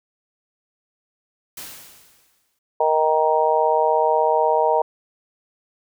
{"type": "noise with exponential decay", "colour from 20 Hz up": "white", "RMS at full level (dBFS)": -33, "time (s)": [1.57, 2.59], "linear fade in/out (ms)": 5, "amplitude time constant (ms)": 220}
{"type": "harmonic tone", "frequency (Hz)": 156.4, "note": "D#3", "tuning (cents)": 9, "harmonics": [3, 4, 5, 6], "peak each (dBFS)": [-21, -20, -22, -20], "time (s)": [2.8, 4.82], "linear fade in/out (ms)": 5}
{"effects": []}